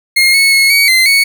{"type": "tone with pitch steps", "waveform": "30% pulse", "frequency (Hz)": [2140, 2200, 2180, 2250, 2069, 2220], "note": ["C7", "C#7", "C#7", "C#7", "C7", "C#7"], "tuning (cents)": [38, -14, -29, 25, -20, 2], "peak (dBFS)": -4, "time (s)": [0.16, 1.24], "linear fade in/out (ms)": 10, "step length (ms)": 180, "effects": []}